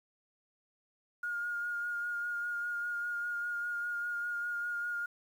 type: tone with vibrato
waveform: sine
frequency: 1423 Hz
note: F6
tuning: 32 cents sharp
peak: -33 dBFS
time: 1.23-5.06 s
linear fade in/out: 5 ms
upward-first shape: sine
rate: 5 Hz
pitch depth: 18 cents each way
effects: 10-bit